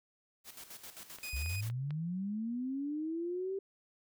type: noise with tremolo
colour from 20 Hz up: white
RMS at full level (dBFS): -48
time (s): 0.44-1.72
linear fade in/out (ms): 50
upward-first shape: square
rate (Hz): 7.6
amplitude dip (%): 65
type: clicks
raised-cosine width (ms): 0.3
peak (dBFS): -33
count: 4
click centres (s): 1.186 / 1.461 / 1.7 / 1.907
type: tone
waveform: sawtooth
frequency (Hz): 2489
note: D#7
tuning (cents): 0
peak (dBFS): -37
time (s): 1.23-1.61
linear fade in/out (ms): 5
type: linear sweep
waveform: sine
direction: up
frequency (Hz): 62.9 to 393.9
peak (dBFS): -34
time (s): 1.33-3.59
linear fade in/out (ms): 5
effects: none